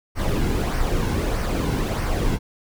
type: noise with flanger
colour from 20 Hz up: brown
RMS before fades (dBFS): -22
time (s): 0.15-2.39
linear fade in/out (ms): 50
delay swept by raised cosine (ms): 0.27 to 1.67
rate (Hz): 1.6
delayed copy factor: -0.5
effects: none